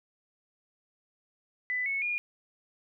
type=tone with pitch steps; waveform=sine; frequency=1997 / 2203 / 2430 Hz; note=B6 / C#7 / D#7; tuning=+19 / -11 / -42 cents; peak=-28 dBFS; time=1.7-2.18 s; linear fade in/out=0 ms; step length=160 ms; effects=none